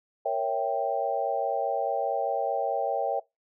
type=chord; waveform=sine; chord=A# diminished seventh; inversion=none; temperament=equal; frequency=466.2 / 554.4 / 659.3 / 784 Hz; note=A#4 / C#5 / E5 / G5; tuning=0 / 0 / 0 / 0 cents; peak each=-33 / -30 / -30 / -29 dBFS; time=0.25-3.2 s; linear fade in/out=10 ms; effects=noise-tail reverb RT60 0.2 s tail -22 dB re dry